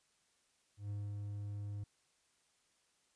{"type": "tone with ADSR envelope", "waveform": "triangle", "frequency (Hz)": 102.3, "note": "G#2", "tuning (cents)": -26, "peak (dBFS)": -36, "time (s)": [0.77, 1.84], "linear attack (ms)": 130, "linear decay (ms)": 230, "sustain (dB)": -2, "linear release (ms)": 6, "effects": ["white hiss -75 dBFS RMS until 3.15 s", "resampled to 22050 Hz"]}